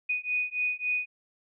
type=beating tone pair; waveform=sine; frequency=2480 / 2483.6 Hz; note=D#7 / D#7; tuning=-6 / -4 cents; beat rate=3.6 Hz; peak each=-30 dBFS; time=0.09-1.06 s; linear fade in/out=10 ms; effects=none